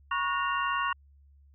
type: tone cluster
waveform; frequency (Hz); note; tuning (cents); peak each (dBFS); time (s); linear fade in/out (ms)
sine; 964 / 1105 / 1450 / 1850 / 2783; B5 / C#6 / F#6 / A#6 / F7; -42 / -6 / -35 / -14 / -7; -36 / -29 / -33 / -36 / -36; 0.11-0.93; 5
effects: added 70 Hz sine -55 dBFS peak until 1.54 s